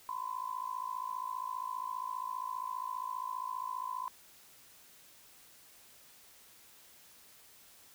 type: tone with amplitude modulation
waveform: sine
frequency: 1016 Hz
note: B5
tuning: 49 cents sharp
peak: -32 dBFS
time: 0.09-4.08 s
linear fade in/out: 0 ms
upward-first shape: sine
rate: 55 Hz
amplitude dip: 90%
effects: white hiss -59 dBFS RMS until 7.94 s